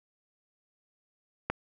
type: click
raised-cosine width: 0.5 ms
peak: -13 dBFS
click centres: 1.5 s
effects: none